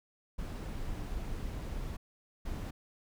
brown noise bursts at uneven times, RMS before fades -38 dBFS, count 2, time 0.38-1.97 / 2.45-2.71 s, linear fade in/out 10 ms, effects none

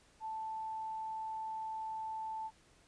sine tone, 880 Hz, A5, in tune, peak -38 dBFS, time 0.2-2.51 s, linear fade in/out 50 ms, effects pink hiss -66 dBFS RMS until 2.87 s + resampled to 22050 Hz

